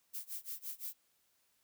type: noise with tremolo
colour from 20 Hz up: violet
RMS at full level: -41 dBFS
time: 0.13-0.94 s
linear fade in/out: 20 ms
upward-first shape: sine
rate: 5.8 Hz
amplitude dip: 95%
effects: white hiss -75 dBFS RMS until 1.63 s